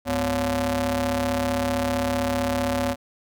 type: ring-modulated tone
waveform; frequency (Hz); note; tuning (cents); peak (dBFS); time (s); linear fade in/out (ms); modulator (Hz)
sawtooth; 155.7; D#3; +2; -15; 0.05-2.96; 50; 407
effects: none